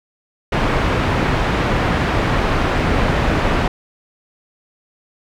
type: low-pass noise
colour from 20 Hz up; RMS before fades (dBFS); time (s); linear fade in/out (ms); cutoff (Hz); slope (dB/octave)
pink; -17; 0.52-3.68; 5; 2200; 12
effects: none